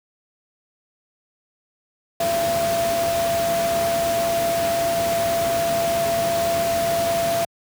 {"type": "tone in noise", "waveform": "sine", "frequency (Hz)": 675, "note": "E5", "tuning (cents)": 41, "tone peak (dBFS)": -19, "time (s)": [2.2, 7.45], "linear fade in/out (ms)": 5, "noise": "pink", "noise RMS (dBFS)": -27, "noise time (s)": [2.2, 7.45], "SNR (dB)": 5, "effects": ["high-pass 100 Hz 12 dB/octave"]}